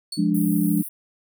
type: tone with exponential decay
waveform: 35% pulse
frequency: 4435 Hz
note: C#8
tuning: in tune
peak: -25 dBFS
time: 0.12-0.31 s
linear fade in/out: 5 ms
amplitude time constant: 41 ms
type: chord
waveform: sine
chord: D diminished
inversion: first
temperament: equal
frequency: 174.61 / 207.7 / 293.7 Hz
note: F3 / Ab3 / D4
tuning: 0 / 0 / 0 cents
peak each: -22 dBFS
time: 0.17-0.83 s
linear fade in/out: 20 ms
type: high-pass noise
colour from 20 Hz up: pink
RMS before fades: -34 dBFS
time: 0.34-0.89 s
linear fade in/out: 10 ms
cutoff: 9200 Hz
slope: 96 dB/octave
effects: none